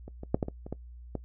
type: clicks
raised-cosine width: 2 ms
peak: -29 / -26 / -10 / -14 / -21 / -27 / -20 / -19 dBFS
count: 8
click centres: 0.08 / 0.234 / 0.345 / 0.428 / 0.484 / 0.665 / 0.726 / 1.153 s
effects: noise-tail reverb RT60 0.1 s tail -21 dB re dry + added 60 Hz sine -44 dBFS peak until 1.24 s